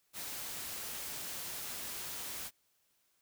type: noise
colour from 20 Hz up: white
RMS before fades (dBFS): -42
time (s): 0.13-2.51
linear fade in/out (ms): 50
effects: white hiss -75 dBFS RMS until 3.21 s